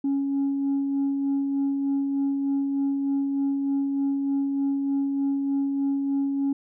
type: tone with tremolo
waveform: sine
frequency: 277.1 Hz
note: C#4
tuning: 1 cent flat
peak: -19 dBFS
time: 0.04-6.53 s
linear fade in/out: 5 ms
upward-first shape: sine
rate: 3.3 Hz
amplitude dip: 35%
effects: tanh soft clip ceiling -19 dBFS